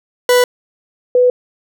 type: tone pair in turn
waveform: 40% pulse / sine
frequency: 493.9 / 496.7 Hz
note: B4 / B4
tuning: 0 / +10 cents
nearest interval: unison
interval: 10 cents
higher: second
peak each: -7 dBFS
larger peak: neither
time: 0.29-0.44 / 1.15-1.3 s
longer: neither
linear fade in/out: 2 ms
effects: none